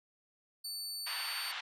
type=tone; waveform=sawtooth; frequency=4500 Hz; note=C#8; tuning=25 cents sharp; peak=-36 dBFS; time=0.64-1.52 s; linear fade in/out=10 ms
type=band-pass noise; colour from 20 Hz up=white; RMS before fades=-41 dBFS; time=1.06-1.61 s; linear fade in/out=10 ms; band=890 to 3600 Hz; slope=24 dB/octave
effects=none